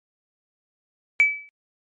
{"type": "tone with exponential decay", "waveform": "sine", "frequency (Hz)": 2299, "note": "D7", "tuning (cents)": -37, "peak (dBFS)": -9, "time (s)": [1.2, 1.49], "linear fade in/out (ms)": 0, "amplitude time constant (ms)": 63, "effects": ["tanh soft clip ceiling -6 dBFS", "MP3 48 kbps"]}